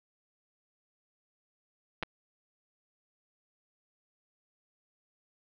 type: clicks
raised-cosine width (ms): 0.3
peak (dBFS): -16 / -18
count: 2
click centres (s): 2.027 / 2.033
effects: low-pass 4000 Hz 12 dB/octave